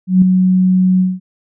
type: tone with ADSR envelope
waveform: sine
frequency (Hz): 185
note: F#3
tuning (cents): 0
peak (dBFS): -3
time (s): 0.07-1.2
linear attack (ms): 150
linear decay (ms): 3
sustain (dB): -5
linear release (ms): 200
effects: none